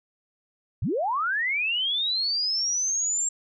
sine linear sweep, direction up, 69.3 to 7500 Hz, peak -23 dBFS, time 0.82-3.29 s, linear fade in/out 5 ms, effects none

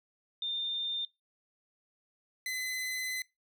sine / sawtooth tone pair in turn, 3611 / 2027 Hz, A7 / B6, +44 / +45 cents, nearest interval minor seventh, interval 999 cents, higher first, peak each -32 / -30 dBFS, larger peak second, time 0.42-1.05 / 2.46-3.22 s, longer second, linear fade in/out 2 ms, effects noise-tail reverb RT60 0.2 s tail -21 dB re dry

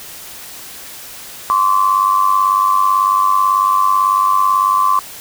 sine tone pair together, 1046.5 / 1144.6 Hz, C6 / D6, 0 / -45 cents, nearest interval major second, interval 155 cents, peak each -13 dBFS, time 1.5-4.99 s, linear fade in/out 0 ms, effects white hiss -33 dBFS RMS until 5.2 s

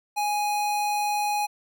square tone, 830.6 Hz, G#5, in tune, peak -24 dBFS, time 0.16-1.47 s, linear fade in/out 20 ms, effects none

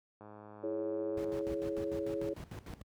click train, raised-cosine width 1 ms, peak -37 dBFS, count 127, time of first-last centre 0.21-1.41 s, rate 105 Hz
sine chord, C# minor, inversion first, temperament equal with one note detuned, 329.6 / 419.6 / 554.4 Hz, E4 / G#4 / C#5, 0 / +18 / 0 cents, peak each -38 dBFS, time 0.63-2.34 s, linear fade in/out 10 ms
brown noise with tremolo, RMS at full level -40 dBFS, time 1.17-2.82 s, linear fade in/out 5 ms, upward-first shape square, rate 6.7 Hz, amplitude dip 80%
effects high-pass 80 Hz 12 dB/octave

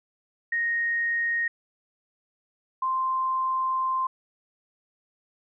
sine tone pair in turn, 1864.7 / 1044.7 Hz, A#6 / C6, 0 / -3 cents, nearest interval minor seventh, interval 1003 cents, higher first, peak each -23 dBFS, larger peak neither, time 0.52-1.48 / 2.82-4.07 s, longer second, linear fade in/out 5 ms, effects none

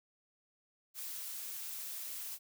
blue noise, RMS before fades -43 dBFS, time 0.94-2.39 s, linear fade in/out 50 ms, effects none

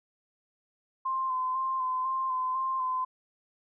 sine tone with vibrato, 1039 Hz, C6, 12 cents flat, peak -27 dBFS, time 1.05-3.05 s, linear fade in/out 10 ms, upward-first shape square, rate 2 Hz, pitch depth 22 cents each way, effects none

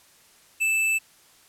square tone, 2637 Hz, E7, in tune, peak -21 dBFS, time 0.6-0.99 s, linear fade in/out 20 ms, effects white hiss -56 dBFS RMS until 1.48 s + low-pass 12000 Hz 12 dB/octave

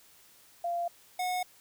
sine / square tone pair in turn, 691 / 729.1 Hz, F5 / F#5, -19 / -26 cents, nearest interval minor second, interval 93 cents, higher second, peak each -29 / -30 dBFS, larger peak first, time 0.64-0.88 / 1.19-1.43 s, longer neither, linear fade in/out 5 ms, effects white hiss -59 dBFS RMS until 1.6 s

